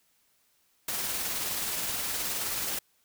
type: noise with tremolo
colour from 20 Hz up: white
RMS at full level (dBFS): -31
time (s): 0.88-2.79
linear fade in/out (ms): 5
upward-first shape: sine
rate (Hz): 19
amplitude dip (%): 25
effects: white hiss -69 dBFS RMS until 3.04 s